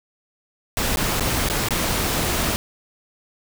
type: noise with dropouts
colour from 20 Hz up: pink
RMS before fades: -22 dBFS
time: 0.77-2.56 s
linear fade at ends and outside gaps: 0 ms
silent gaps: 0.959-0.971 / 1.197-1.207 / 1.487-1.499 / 1.686-1.707 s
effects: none